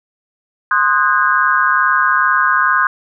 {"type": "chord", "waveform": "sine", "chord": "Ab dominant seventh", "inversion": "first", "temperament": "equal with one note detuned", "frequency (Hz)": [1046.5, 1244.5, 1480, 1622.3], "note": ["C6", "Eb6", "Gb6", "Ab6"], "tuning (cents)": [0, 0, 0, -41], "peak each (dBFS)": -16, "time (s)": [0.71, 2.87], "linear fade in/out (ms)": 2, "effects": []}